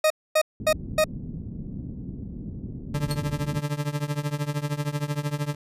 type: tone bursts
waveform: 40% pulse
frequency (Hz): 622.3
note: D#5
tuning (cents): 0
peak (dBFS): -16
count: 4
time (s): 0.04-1.042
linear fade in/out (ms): 5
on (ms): 63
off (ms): 250
type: low-pass noise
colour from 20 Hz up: white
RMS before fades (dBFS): -35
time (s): 0.6-3.6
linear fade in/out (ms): 2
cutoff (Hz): 250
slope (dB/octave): 24
type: tone with tremolo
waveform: 40% pulse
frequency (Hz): 146.6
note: D3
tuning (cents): -3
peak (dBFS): -21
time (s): 2.94-5.55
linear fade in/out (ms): 5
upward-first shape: triangle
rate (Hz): 13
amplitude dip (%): 95
type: tone with exponential decay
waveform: sawtooth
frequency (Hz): 4318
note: C#8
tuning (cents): -46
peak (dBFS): -24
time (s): 3.11-3.19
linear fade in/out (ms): 0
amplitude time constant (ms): 16
effects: resampled to 32000 Hz